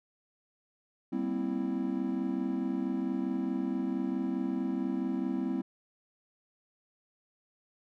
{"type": "chord", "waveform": "triangle", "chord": "C dominant seventh", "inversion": "second", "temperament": "equal with one note detuned", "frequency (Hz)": [196, 237, 261.6, 329.6], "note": ["G3", "Bb3", "C4", "E4"], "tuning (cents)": [0, 29, 0, 0], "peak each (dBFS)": [-34, -35, -31, -34], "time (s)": [1.12, 5.62], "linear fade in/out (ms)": 10, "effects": []}